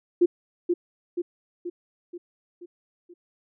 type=tone with echo; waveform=sine; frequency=350 Hz; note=F4; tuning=4 cents sharp; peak=-14 dBFS; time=0.21-0.26 s; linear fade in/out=10 ms; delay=480 ms; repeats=6; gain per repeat=-5 dB; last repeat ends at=3.14 s; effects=none